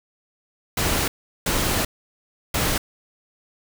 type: noise bursts at uneven times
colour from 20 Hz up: pink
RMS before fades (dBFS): -22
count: 3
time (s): 0.77-1.08 / 1.46-1.85 / 2.54-2.78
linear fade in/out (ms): 5
effects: none